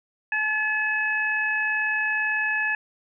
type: harmonic tone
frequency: 858 Hz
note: A5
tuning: 44 cents flat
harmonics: 1 / 2 / 3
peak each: -33 / -23 / -28 dBFS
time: 0.32-2.75 s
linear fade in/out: 2 ms
effects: none

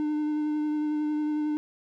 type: tone with vibrato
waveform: triangle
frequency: 301.7 Hz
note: D4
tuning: 47 cents sharp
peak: -23 dBFS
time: 0-1.57 s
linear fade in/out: 0 ms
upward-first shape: triangle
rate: 11 Hz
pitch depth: 16 cents each way
effects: none

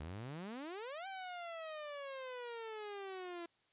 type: exponential two-way sweep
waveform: sawtooth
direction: up then down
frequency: 71.3 to 784 to 337.3 Hz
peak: -40 dBFS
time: 0-3.46 s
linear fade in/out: 5 ms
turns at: 1.07 s
effects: white hiss -75 dBFS RMS until 3.72 s + resampled to 8000 Hz

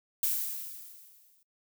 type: noise with exponential decay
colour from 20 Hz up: violet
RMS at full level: -27 dBFS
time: 0.23-1.43 s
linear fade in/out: 2 ms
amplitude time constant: 260 ms
effects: noise-tail reverb RT60 0.1 s tail -23 dB re dry

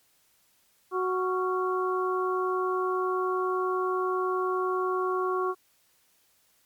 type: harmonic tone with a mistuned harmonic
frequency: 370 Hz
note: F#4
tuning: in tune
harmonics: 1 / 2 / 3 / 4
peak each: -27 / -37 / -29 / -38 dBFS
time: 0.91-5.55 s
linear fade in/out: 50 ms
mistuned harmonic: 4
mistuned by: -120 cents
effects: white hiss -66 dBFS RMS until 6.65 s + MP3 96 kbps

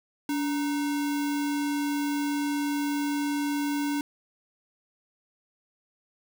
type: tone with sample-and-hold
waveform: sine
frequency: 288.1 Hz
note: D4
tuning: 33 cents flat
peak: -25 dBFS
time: 0.29-4.01 s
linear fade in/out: 2 ms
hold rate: 1225 Hz
effects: none

